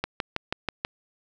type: click train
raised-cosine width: 0.3 ms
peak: -10 dBFS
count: 6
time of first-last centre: 0.04-0.849 s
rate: 6.18 Hz
effects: none